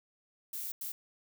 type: noise bursts at uneven times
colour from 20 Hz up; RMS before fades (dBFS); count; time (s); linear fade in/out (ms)
violet; -39; 2; 0.53-0.72 / 0.81-0.92; 5
effects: none